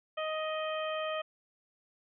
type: harmonic tone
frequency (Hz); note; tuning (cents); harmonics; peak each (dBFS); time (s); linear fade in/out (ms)
625; D#5; +8; 1 / 2 / 3 / 4 / 5; -34 / -38 / -44 / -44 / -43; 0.17-1.22; 10
effects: none